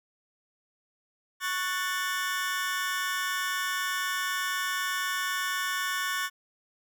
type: chord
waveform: sawtooth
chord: F# minor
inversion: second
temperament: just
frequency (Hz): 1110 / 1480 / 1776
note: C#6 / F#6 / A6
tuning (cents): +2 / 0 / +16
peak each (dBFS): -29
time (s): 1.4-6.3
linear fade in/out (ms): 50
effects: none